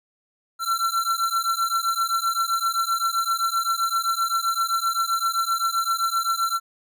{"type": "beating tone pair", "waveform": "square", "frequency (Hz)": [1350, 1357.7], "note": ["E6", "F6"], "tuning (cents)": [41, -49], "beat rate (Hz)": 7.7, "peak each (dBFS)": -25, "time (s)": [0.59, 6.6], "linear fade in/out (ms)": 50, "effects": []}